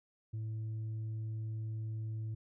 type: tone with tanh clipping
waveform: sine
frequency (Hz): 110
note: A2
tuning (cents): 0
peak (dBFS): -37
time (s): 0.33-2.35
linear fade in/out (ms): 10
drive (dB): 2
effects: none